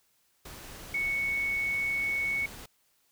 sine tone in noise, 2217 Hz, C#7, in tune, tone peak -27 dBFS, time 0.94-2.46 s, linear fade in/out 5 ms, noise pink, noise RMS -45 dBFS, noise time 0.45-2.66 s, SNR +15 dB, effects white hiss -70 dBFS RMS until 3.11 s

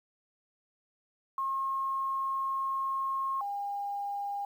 sine tone pair in turn, 1077 / 806.8 Hz, C6 / G5, +50 / +50 cents, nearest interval perfect fourth, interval 500 cents, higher first, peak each -29 / -32 dBFS, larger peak first, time 1.38-3.41 / 3.41-4.45 s, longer first, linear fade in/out 2 ms, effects 10-bit

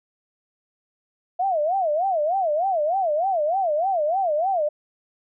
sine tone with vibrato, 682 Hz, F5, 41 cents flat, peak -19 dBFS, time 1.39-4.69 s, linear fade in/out 10 ms, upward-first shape sine, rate 3.3 Hz, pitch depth 250 cents each way, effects none

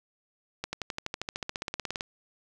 accelerating click train, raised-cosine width 0.2 ms, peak -15 dBFS, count 21, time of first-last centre 0.64-2.009 s, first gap 90 ms, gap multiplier 0.97, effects none

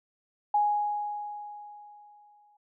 sine tone with exponential decay, 830.6 Hz, G#5, in tune, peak -20 dBFS, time 0.54-2.57 s, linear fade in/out 5 ms, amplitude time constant 440 ms, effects none

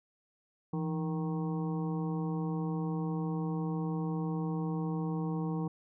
harmonic tone with a mistuned harmonic, 156 Hz, D#3, 5 cents sharp, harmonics 1 / 2 / 3 / 5 / 6 / 7, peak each -32 / -38 / -42 / -46 / -48 / -49 dBFS, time 0.73-5.68 s, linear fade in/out 5 ms, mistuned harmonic 1, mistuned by +110 cents, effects none

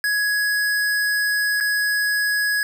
square tone with dropouts, 1672 Hz, G#6, 11 cents sharp, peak -19 dBFS, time 0.04-2.63 s, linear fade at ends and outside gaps 1 ms, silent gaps 1.602-1.608 s, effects none

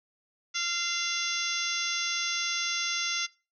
harmonic tone with a mistuned harmonic, 691 Hz, F5, 19 cents flat, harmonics 2 / 3 / 4 / 5 / 6 / 7 / 8 / 9, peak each -36 / -35 / -37 / -35 / -41 / -38 / -36 / -35 dBFS, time 0.54-3.27 s, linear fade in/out 20 ms, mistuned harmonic 6, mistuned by -33 cents, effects noise-tail reverb RT60 0.3 s tail -21 dB re dry

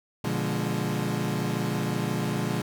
30% pulse chord, B diminished seventh, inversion none, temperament equal with one note detuned, 121.28 / 146.83 / 174.61 / 207.7 Hz, B2 / D3 / F3 / Ab3, -31 / 0 / 0 / 0 cents, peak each -29 dBFS, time 0.24-2.62 s, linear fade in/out 5 ms, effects none

